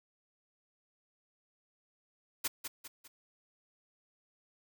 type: noise with echo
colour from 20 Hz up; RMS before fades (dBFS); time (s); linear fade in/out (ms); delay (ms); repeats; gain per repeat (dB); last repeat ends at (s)
white; -33; 2.44-2.48; 10; 200; 3; -7; 3.08
effects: none